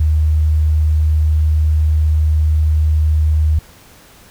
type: tone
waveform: sine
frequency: 77.2 Hz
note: D#2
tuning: 13 cents flat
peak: -10 dBFS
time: 0-3.59 s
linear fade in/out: 5 ms
effects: pink hiss -44 dBFS RMS until 4.3 s